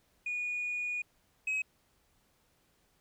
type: tone pair in turn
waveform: sine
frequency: 2453 / 2548 Hz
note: D#7 / D#7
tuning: -25 / +41 cents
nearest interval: minor second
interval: 66 cents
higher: second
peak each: -31 / -27 dBFS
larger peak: second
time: 0.26-1.02 / 1.47-1.62 s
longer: first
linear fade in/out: 5 ms
effects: tanh soft clip ceiling -29 dBFS + pink hiss -71 dBFS RMS until 3 s